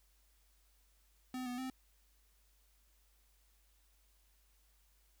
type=tone with pitch steps; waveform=square; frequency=254.8 / 246.6 / 259.7 Hz; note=C4 / B3 / C4; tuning=-46 / -2 / -13 cents; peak=-40 dBFS; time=1.34-1.7 s; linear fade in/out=2 ms; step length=120 ms; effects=added 50 Hz sine -69 dBFS peak until 5.2 s + white hiss -74 dBFS RMS until 5.2 s